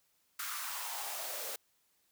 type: noise with high-pass filter sweep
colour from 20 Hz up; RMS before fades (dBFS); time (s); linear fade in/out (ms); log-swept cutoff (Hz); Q
white; -40; 0.39-1.56; 5; 1400 to 460; 3.6
effects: white hiss -74 dBFS RMS until 2.11 s